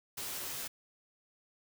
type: noise with comb filter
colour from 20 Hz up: white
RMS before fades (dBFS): -40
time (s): 0.17-0.68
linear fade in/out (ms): 10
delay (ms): 14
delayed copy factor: +0.5
effects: none